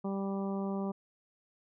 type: harmonic tone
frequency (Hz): 196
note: G3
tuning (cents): 0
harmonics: 1 / 2 / 3 / 4 / 5 / 6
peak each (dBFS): -33 / -39 / -43 / -45 / -47 / -49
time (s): 0.04-0.92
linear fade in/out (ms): 10
effects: none